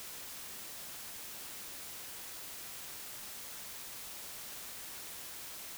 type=silence; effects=white hiss -46 dBFS RMS until 5.77 s